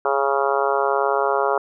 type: harmonic tone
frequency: 138.3 Hz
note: C#3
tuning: 4 cents flat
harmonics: 3 / 4 / 5 / 6 / 7 / 8 / 9 / 10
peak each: -23 / -24 / -25 / -26 / -26 / -27 / -28 / -28 dBFS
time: 0.05-1.58 s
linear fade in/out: 2 ms
effects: none